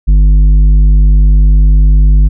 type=tone with tanh clipping; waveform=triangle; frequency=49.96 Hz; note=G1; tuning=34 cents sharp; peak=-4 dBFS; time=0.07-2.29 s; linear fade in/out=20 ms; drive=12 dB; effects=none